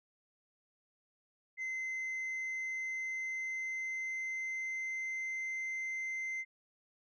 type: tone with pitch glide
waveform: sine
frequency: 2062 to 2076 Hz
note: C7 to C7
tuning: -26 to -14 cents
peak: -33 dBFS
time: 1.57-6.45 s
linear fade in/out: 50 ms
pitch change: +12 cents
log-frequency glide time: 2.22-5.63 s
effects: tanh soft clip ceiling -35 dBFS